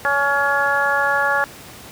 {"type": "harmonic tone", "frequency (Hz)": 281.4, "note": "C#4", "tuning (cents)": 26, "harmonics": [2, 3, 4, 5, 6], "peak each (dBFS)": [-24, -22, -24, -21, -20], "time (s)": [0.05, 1.44], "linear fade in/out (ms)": 0, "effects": ["pink hiss -39 dBFS RMS until 1.91 s", "high-pass 80 Hz 12 dB/octave"]}